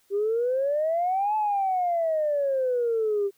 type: exponential two-way sweep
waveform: sine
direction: up then down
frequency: 392 to 868 to 392 Hz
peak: -21 dBFS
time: 0.1-3.31 s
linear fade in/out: 50 ms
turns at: 1.36 s
effects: tanh soft clip ceiling -17 dBFS + white hiss -65 dBFS RMS until 3.37 s

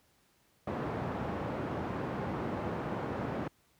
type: band-pass noise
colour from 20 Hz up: pink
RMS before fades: -36 dBFS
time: 0.67-3.48 s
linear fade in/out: 5 ms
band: 100 to 1100 Hz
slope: 12 dB/octave
effects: pink hiss -69 dBFS RMS until 3.79 s + high-pass 60 Hz 12 dB/octave

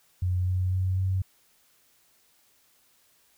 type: tone with pitch steps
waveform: sine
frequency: 90.8 / 91.96 / 93.14 / 94.33 Hz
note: F#2 / F#2 / F#2 / F#2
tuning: -32 / -10 / +12 / +34 cents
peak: -23 dBFS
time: 0.22-1.22 s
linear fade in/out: 5 ms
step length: 250 ms
effects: white hiss -64 dBFS RMS until 3.37 s

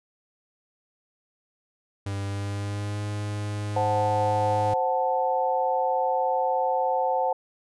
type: tone with pitch glide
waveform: 45% pulse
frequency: 99.5 to 103.85 Hz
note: G2 to G#2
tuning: +26 to 0 cents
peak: -28 dBFS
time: 2.06-4.74 s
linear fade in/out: 5 ms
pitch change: +74 cents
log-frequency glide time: 2.27-3.03 s
type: chord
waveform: sine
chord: F# diminished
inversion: second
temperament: equal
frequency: 523.3 / 740 / 880 Hz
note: C5 / F#5 / A5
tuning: 0 / 0 / 0 cents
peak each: -26 dBFS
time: 3.76-7.33 s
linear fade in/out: 5 ms
effects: resampled to 24000 Hz

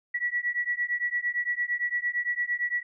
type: beating tone pair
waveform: sine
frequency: 1935 / 1943.8 Hz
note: B6 / B6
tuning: -36 / -28 cents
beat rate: 8.8 Hz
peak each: -29 dBFS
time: 0.14-2.83 s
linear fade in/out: 10 ms
effects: none

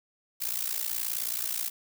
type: noise with amplitude modulation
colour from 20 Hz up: blue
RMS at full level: -28 dBFS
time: 0.4-1.7 s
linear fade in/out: 20 ms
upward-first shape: sine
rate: 58.8 Hz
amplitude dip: 85%
effects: none

